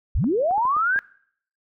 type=linear sweep; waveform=sine; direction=up; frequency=30.87 to 1650 Hz; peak=-18 dBFS; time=0.15-0.99 s; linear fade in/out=0 ms
type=clicks; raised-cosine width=1 ms; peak=-25 dBFS; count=6; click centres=0.242 / 0.51 / 0.58 / 0.653 / 0.766 / 0.961 s
effects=noise-tail reverb RT60 0.6 s tail -22 dB re dry